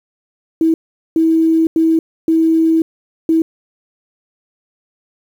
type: tone bursts at uneven times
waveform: sine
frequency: 324.2 Hz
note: E4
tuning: 29 cents flat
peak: -9 dBFS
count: 5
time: 0.61-0.74 / 1.16-1.67 / 1.76-1.99 / 2.28-2.82 / 3.29-3.42 s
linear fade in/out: 2 ms
effects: 7-bit